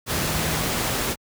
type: tone in noise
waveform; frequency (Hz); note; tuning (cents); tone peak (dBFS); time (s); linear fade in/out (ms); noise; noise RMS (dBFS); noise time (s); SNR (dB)
sine; 155.56; D#3; 0; -31; 0.15-0.7; 50; pink; -24; 0.06-1.16; -10
effects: high-pass 60 Hz 12 dB/octave